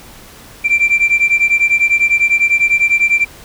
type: beating tone pair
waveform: sine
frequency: 2349 / 2359 Hz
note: D7 / D7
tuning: 0 / +7 cents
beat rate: 10 Hz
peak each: -11 dBFS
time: 0.64-3.25 s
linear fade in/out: 20 ms
effects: tanh soft clip ceiling -5 dBFS + pink hiss -38 dBFS RMS until 3.44 s